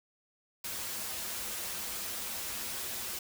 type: noise with comb filter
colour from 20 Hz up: white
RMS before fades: -38 dBFS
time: 0.64-3.19 s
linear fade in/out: 5 ms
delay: 6.9 ms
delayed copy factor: -0.6
effects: none